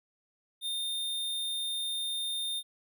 square tone, 3634 Hz, A#7, 45 cents flat, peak -32 dBFS, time 0.61-2.63 s, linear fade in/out 50 ms, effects none

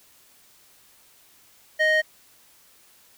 square tone with band-pass filter, 622.3 Hz, D#5, in tune, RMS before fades -20 dBFS, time 1.79-2.02 s, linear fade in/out 20 ms, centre 1600 Hz, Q 2.7, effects white hiss -56 dBFS RMS until 3.17 s

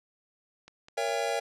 click train, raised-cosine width 0.2 ms, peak -32 dBFS, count 4, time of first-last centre 0.68-1.293 s, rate 4.89 Hz
square chord, A# diminished seventh, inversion none, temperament just, 466.2 / 559.4 / 671.3 / 805.5 Hz, A#4 / C#5 / E5 / G5, 0 / +16 / +31 / +47 cents, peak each -34 dBFS, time 0.97-1.4 s, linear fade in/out 10 ms
effects low-pass 9000 Hz 12 dB/octave

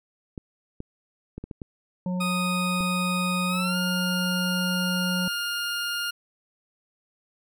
clicks, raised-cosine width 3 ms, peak -22 dBFS, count 7, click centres 0.378 / 0.804 / 1.38 / 1.44 / 1.512 / 1.618 / 2.807 s
harmonic tone, 181.4 Hz, F#3, 34 cents flat, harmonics 1 / 3 / 5, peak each -25 / -37 / -41 dBFS, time 2.06-5.28 s, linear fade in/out 2 ms
20% pulse tone with pitch glide, 1244.5 to 1413.1 Hz, D#6 to F6, 0 to +20 cents, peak -22 dBFS, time 2.2-6.11 s, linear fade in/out 10 ms, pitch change +220 cents, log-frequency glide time 3.48-3.76 s
effects none

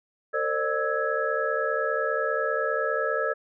sine tone cluster, 455 / 530 / 600 / 1309 / 1667 Hz, A#4 / C5 / D5 / E6 / G#6, -42 / +22 / +37 / -13 / +6 cents, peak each -30 dBFS, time 0.33-3.34 s, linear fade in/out 20 ms, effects none

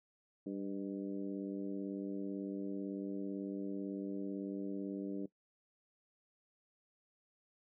harmonic tone with a mistuned harmonic, 98 Hz, G2, in tune, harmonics 2 / 3 / 4 / 5 / 6, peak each -43 / -40 / -47 / -50 / -55 dBFS, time 0.46-5.26 s, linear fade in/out 5 ms, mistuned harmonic 6, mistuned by +60 cents, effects noise-tail reverb RT60 0.1 s tail -19 dB re dry

